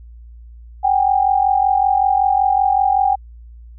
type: tone pair together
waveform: sine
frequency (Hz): 761.7 / 807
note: G5 / G#5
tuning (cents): -50 / -50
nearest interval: minor second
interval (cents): 100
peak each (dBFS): -15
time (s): 0.83-3.16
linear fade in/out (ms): 20
effects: added 58 Hz sine -36 dBFS peak until 3.78 s